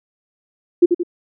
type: tone with echo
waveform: sine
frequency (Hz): 349.2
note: F4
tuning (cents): 0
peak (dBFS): -5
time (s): 0.82-0.86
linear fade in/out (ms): 10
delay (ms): 87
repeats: 2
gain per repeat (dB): -6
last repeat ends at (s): 1.034
effects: none